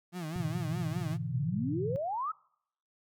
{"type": "tone with vibrato", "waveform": "35% pulse", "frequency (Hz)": 166.9, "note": "E3", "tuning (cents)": 22, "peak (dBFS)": -34, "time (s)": [0.12, 1.18], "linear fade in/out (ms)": 50, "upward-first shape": "sine", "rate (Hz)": 4.9, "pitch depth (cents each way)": 150}
{"type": "chord", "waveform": "sine", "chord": "E dominant seventh", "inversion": "first", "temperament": "equal with one note detuned", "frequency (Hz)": [103.83, 123.47, 144.73, 164.81], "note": ["G#2", "B2", "D3", "E3"], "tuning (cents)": [0, 0, -25, 0], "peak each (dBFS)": [-41, -37, -39, -37], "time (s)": [0.36, 1.96], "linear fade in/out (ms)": 0}
{"type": "exponential sweep", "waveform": "sine", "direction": "up", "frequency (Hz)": [114.1, 1335], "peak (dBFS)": -31, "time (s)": [1.33, 2.32], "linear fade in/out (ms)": 10}
{"effects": ["noise-tail reverb RT60 0.7 s tail -25 dB re dry"]}